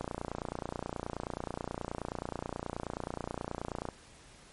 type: click train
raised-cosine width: 1 ms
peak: -21 dBFS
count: 115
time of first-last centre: 0.01-3.888 s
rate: 29.4 Hz
effects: pink hiss -56 dBFS RMS until 4.52 s + MP3 48 kbps